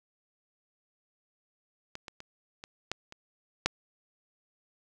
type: clicks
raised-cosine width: 0.2 ms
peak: -22 / -24 / -27 / -25 / -14 / -28 / -7 dBFS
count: 7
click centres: 1.954 / 2.082 / 2.204 / 2.639 / 2.916 / 3.124 / 3.66 s
effects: none